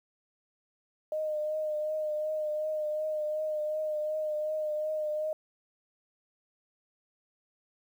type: tone with vibrato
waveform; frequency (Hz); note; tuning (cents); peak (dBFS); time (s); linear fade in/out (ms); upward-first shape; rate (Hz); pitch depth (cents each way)
sine; 613; D#5; -26; -29; 1.12-5.33; 2; triangle; 2.7; 30
effects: 10-bit